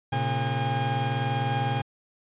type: tone cluster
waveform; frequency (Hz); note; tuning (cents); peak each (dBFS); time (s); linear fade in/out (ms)
40% pulse; 115.4 / 135.4 / 811; A#2 / C#3 / G#5; -17 / -40 / -41; -28; 0.12-1.82; 10
effects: resampled to 8000 Hz